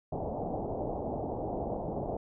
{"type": "low-pass noise", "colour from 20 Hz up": "white", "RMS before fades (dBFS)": -35, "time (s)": [0.12, 2.17], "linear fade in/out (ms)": 5, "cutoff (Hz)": 800, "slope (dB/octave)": 48, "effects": []}